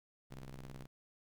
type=ring-modulated tone; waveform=sawtooth; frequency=64 Hz; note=C2; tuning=38 cents flat; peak=-40 dBFS; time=0.3-0.87 s; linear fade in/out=20 ms; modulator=73.3 Hz; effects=12-bit